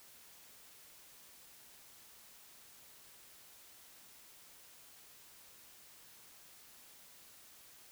silence, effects white hiss -59 dBFS RMS until 7.91 s

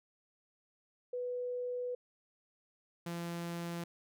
sine / sawtooth tone pair in turn, 493.9 / 170.83 Hz, B4 / F3, 0 / -38 cents, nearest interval octave + tritone, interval 1838 cents, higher first, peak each -35 / -34 dBFS, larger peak second, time 1.13-1.95 / 3.06-3.84 s, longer first, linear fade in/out 5 ms, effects none

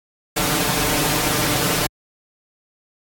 pink noise with comb filter, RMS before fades -19 dBFS, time 0.36-1.87 s, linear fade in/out 10 ms, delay 6.7 ms, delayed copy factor +0.95, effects high-pass 60 Hz 12 dB/octave + AAC 64 kbps

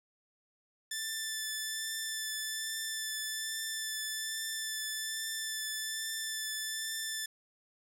10% pulse tone with vibrato, 1760 Hz, A6, in tune, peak -26 dBFS, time 0.91-7.26 s, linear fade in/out 5 ms, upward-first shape triangle, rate 1.2 Hz, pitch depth 16 cents each way, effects none

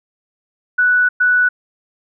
sine tone bursts at uneven times, 1480 Hz, F#6, in tune, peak -10 dBFS, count 2, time 0.78-1.09 / 1.2-1.49 s, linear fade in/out 10 ms, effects none

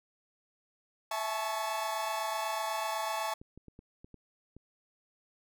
40% pulse chord, A major seventh, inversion second, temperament equal with one note detuned, 659.3 / 852 / 880 / 1108.7 Hz, E5 / G#5 / A5 / C#6, 0 / +44 / 0 / 0 cents, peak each -37 dBFS, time 1.11-3.34 s, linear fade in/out 5 ms
clicks, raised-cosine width 3 ms, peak -37 dBFS, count 7, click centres 3.415 / 3.576 / 3.683 / 3.791 / 4.045 / 4.143 / 4.566 s
effects none

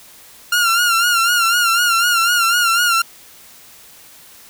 sawtooth tone with vibrato, 1396.9 Hz, F6, in tune, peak -9 dBFS, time 0.52-3.02 s, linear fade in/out 5 ms, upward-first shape sine, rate 4 Hz, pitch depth 65 cents each way, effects white hiss -43 dBFS RMS until 4.49 s

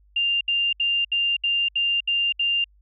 sine tone bursts, 2794 Hz, F7, in tune, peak -19 dBFS, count 8, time 0.16-2.643 s, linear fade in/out 5 ms, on 250 ms, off 69 ms, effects added 50 Hz sine -54 dBFS peak until 2.81 s

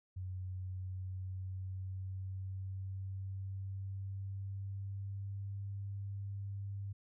sine tone with pitch glide, 92.7 to 99.35 Hz, F#2 to G2, +4 to +24 cents, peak -39 dBFS, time 0.16-6.93 s, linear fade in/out 10 ms, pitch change +120 cents, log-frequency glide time 0.52-5.64 s, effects none

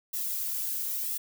violet noise with flanger, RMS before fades -32 dBFS, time 0.13-1.18 s, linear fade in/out 10 ms, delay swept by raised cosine 1.3 to 2.8 ms, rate 0.99 Hz, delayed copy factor -0.75, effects none

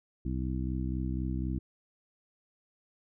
harmonic tone, 64 Hz, C2, 38 cents flat, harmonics 1 / 2 / 3 / 4 / 5, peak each -33 / -36 / -38 / -39 / -40 dBFS, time 0.25-1.59 s, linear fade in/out 5 ms, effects none

